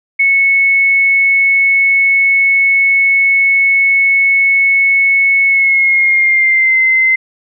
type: tone with pitch glide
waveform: sine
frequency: 2203 to 2067 Hz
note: C#7 to C7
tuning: -11 to -22 cents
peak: -7 dBFS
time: 0.19-7.16 s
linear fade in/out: 10 ms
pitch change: -111 cents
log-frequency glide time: 5.47-6.78 s
effects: none